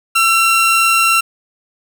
45% pulse tone pair together, 1338.7 / 2740 Hz, E6 / F7, +26 / -34 cents, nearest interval octave, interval 1240 cents, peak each -13 dBFS, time 0.15-1.21 s, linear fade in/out 10 ms, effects none

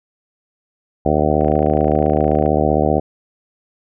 harmonic tone, 75.6 Hz, D#2, 49 cents flat, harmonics 1 / 2 / 3 / 4 / 5 / 6 / 7 / 8 / 9 / 10, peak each -22 / -22 / -22 / -22 / -22 / -22 / -22 / -22 / -22 / -22 dBFS, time 1.05-3 s, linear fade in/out 10 ms
click train, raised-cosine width 0.5 ms, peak -22 dBFS, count 30, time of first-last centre 1.41-2.461 s, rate 27.6 Hz
effects none

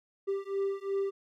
triangle beating tone pair, 392 / 394.8 Hz, G4 / G4, 0 / +12 cents, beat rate 2.8 Hz, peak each -31 / -31 dBFS, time 0.27-1.11 s, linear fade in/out 20 ms, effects none

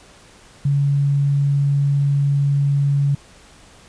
sine tone, 141.2 Hz, C#3, 32 cents sharp, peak -14 dBFS, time 0.65-3.15 s, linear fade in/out 5 ms, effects pink hiss -47 dBFS RMS until 3.88 s + resampled to 22050 Hz

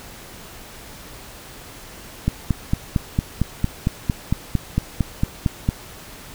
click train, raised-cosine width 5 ms, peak -5 dBFS, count 16, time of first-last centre 2.28-5.689 s, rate 4.4 Hz, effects pink hiss -40 dBFS RMS until 6.34 s

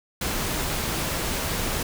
pink noise, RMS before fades -27 dBFS, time 0.21-1.83 s, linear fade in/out 5 ms, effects none

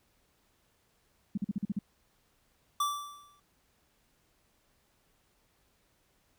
sine tone bursts, 202 Hz, G#3, 48 cents flat, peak -28 dBFS, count 7, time 1.35-1.79 s, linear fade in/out 5 ms, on 26 ms, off 43 ms
square tone with exponential decay, 1164 Hz, D6, 16 cents flat, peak -26 dBFS, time 2.8-3.4 s, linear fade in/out 5 ms, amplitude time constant 130 ms
effects pink hiss -71 dBFS RMS until 6.38 s

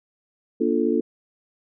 sine chord, Bb major seventh, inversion none, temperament equal with one note detuned, 238.1 / 293.7 / 349.2 / 440 Hz, Bb3 / D4 / F4 / A4, +37 / 0 / 0 / 0 cents, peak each -24 dBFS, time 0.6-1.01 s, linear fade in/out 10 ms, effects none

